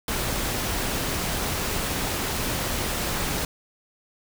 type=noise; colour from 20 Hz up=pink; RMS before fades=-27 dBFS; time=0.08-3.45 s; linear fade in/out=2 ms; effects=none